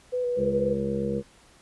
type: tone with vibrato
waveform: sine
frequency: 493.7 Hz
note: B4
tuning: 1 cent flat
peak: -24 dBFS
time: 0.12-0.74 s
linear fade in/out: 20 ms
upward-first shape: square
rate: 4.2 Hz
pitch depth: 18 cents each way
type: harmonic tone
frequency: 68.2 Hz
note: C#2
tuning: 28 cents flat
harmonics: 1 / 2 / 3 / 5 / 6 / 7 / 8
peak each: -41 / -35 / -29 / -35 / -38 / -29 / -40 dBFS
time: 0.36-1.23 s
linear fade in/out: 50 ms
effects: pink hiss -56 dBFS RMS until 1.61 s + resampled to 24000 Hz